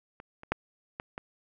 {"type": "clicks", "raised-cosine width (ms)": 0.5, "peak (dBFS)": [-29, -30, -11, -20, -22], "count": 5, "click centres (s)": [0.201, 0.434, 0.52, 0.999, 1.179], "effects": []}